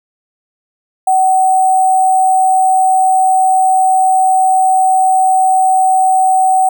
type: tone with sample-and-hold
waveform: sine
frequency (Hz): 754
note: F#5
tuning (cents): +32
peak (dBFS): -7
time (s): 1.07-6.69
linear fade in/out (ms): 5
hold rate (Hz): 8820
effects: none